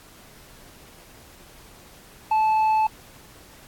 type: tone with tanh clipping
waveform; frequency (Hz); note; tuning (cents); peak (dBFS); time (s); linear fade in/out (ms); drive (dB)
sine; 871; A5; -18; -18; 2.31-2.87; 5; 4
effects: pink hiss -49 dBFS RMS until 3.67 s + AAC 64 kbps